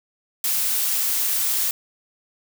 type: noise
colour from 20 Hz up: blue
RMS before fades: -22 dBFS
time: 0.44-1.71 s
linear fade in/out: 2 ms
effects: none